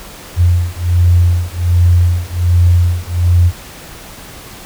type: beating tone pair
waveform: sine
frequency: 87 / 88.3 Hz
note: F2 / F2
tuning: -6 / +20 cents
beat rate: 1.3 Hz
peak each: -11 dBFS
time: 0.36-3.52 s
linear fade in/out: 50 ms
effects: pink hiss -33 dBFS RMS until 4.65 s